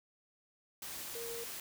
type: tone in noise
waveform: sine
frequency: 466.2 Hz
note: A#4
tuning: in tune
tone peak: -42 dBFS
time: 1.15-1.44 s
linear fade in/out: 2 ms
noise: white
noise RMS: -44 dBFS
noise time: 0.82-1.6 s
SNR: -1 dB
effects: none